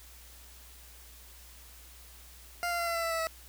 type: tone with pitch steps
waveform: 20% pulse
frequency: 698.5 / 691.3 / 684.1 / 677 / 670 / 663.1 / 656.3 / 649.5 Hz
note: F5 / F5 / F5 / E5 / E5 / E5 / E5 / E5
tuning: 0 / -18 / -36 / +46 / +28 / +10 / -8 / -26 cents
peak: -25 dBFS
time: 2.63-3.27 s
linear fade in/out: 0 ms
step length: 80 ms
effects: added 60 Hz sine -53 dBFS peak until 3.48 s + white hiss -54 dBFS RMS until 3.48 s